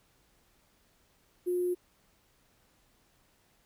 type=tone with sample-and-hold; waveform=sine; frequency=357.3 Hz; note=F4; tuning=40 cents sharp; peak=-27 dBFS; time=1.46-1.75 s; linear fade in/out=20 ms; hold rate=11025 Hz; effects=pink hiss -68 dBFS RMS until 3.65 s

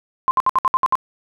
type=tone bursts; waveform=sine; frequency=1046.5 Hz; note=C6; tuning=in tune; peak=-12 dBFS; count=8; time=0.28-0.954 s; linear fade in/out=0 ms; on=30 ms; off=62 ms; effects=none

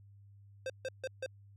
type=tone bursts; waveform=square; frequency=523.3 Hz; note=C5; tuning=in tune; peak=-36 dBFS; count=4; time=0.66-1.262 s; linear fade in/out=2 ms; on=38 ms; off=150 ms; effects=added 100 Hz sine -55 dBFS peak until 1.56 s + low-pass 7000 Hz 12 dB/octave

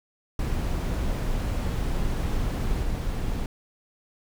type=noise with level steps; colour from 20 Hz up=brown; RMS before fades=-26 / -28 dBFS; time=0.39-3.46 s; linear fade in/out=2 ms; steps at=2.83 s; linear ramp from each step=2 ms; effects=none

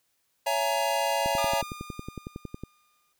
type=chord; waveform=square; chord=A# half-diminished seventh; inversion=first; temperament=just; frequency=559.4 / 671.3 / 839.1 / 932.3 Hz; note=C#5 / E5 / G#5 / A#5; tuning=+16 / +31 / +18 / 0 cents; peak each=-31 dBFS; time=0.46-1.62 s; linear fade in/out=10 ms
type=click train; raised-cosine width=3 ms; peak=-22 dBFS; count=16; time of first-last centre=1.26-2.636 s; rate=10.9 Hz
type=tone with exponential decay; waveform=sawtooth; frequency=1213 Hz; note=D#6; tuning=44 cents flat; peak=-28 dBFS; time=1.38-3.13 s; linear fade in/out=2 ms; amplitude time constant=380 ms
effects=white hiss -73 dBFS RMS until 3.19 s

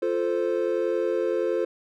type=chord; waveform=triangle; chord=F major; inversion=none; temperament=equal with one note detuned; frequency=349.2 / 440 / 521.4 Hz; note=F4 / A4 / C5; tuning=0 / 0 / -6 cents; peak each=-25 dBFS; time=0.02-1.65 s; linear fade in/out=5 ms; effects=none

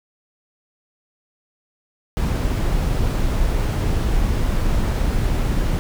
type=noise; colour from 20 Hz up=brown; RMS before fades=-19 dBFS; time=2.17-5.79 s; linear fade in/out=0 ms; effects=none

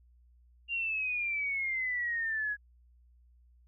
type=exponential sweep; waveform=sine; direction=down; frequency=2798 to 1661.2 Hz; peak=-30 dBFS; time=0.68-2.57 s; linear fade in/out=50 ms; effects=added 60 Hz sine -59 dBFS peak until 3.67 s

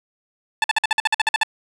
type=tone bursts; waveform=15% pulse; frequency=876 Hz; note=A5; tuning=8 cents flat; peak=-8 dBFS; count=12; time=0.62-1.433 s; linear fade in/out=2 ms; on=21 ms; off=51 ms; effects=low-pass 7000 Hz 12 dB/octave

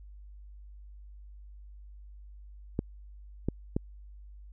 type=clicks; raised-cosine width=3 ms; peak=-15 dBFS; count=3; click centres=2.791 / 3.486 / 3.765 s; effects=added 50 Hz sine -46 dBFS peak until 4.52 s

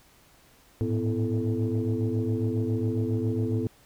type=tone cluster; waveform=sine; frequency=105.2 / 112.5 / 250.1 / 332.7 / 438.5 Hz; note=G#2 / A2 / B3 / E4 / A4; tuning=+23 / +39 / +22 / +16 / -6 cents; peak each=-28 / -29 / -29 / -32 / -32 dBFS; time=0.81-3.67 s; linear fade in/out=0 ms; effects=tanh soft clip ceiling -17 dBFS + pink hiss -58 dBFS RMS until 3.85 s

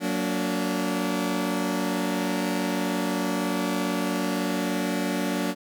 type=chord; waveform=sawtooth; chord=Gb augmented; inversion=none; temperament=just; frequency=185 / 231.2 / 289.1 Hz; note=Gb3 / Bb3 / D4; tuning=0 / -14 / -27 cents; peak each=-25 / -26 / -24 dBFS; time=0-5.55 s; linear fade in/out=50 ms; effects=none

